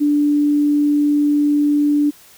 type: tone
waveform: sine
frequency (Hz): 292.8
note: D4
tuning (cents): -5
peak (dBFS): -12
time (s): 0-2.11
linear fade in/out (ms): 20
effects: white hiss -46 dBFS RMS until 2.37 s